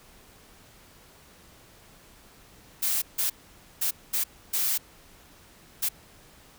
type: noise bursts at uneven times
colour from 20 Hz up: blue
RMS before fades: -26 dBFS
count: 6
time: 2.82-3.02 / 3.18-3.3 / 3.81-3.91 / 4.13-4.24 / 4.53-4.78 / 5.82-5.89 s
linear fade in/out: 10 ms
effects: pink hiss -54 dBFS RMS until 6.58 s